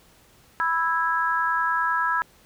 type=chord; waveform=sine; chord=E major; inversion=second; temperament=just; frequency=988.9 / 1318.5 / 1648.1 Hz; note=B5 / E6 / G#6; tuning=+2 / 0 / -14 cents; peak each=-25 dBFS; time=0.6-2.22 s; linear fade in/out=0 ms; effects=pink hiss -56 dBFS RMS until 2.45 s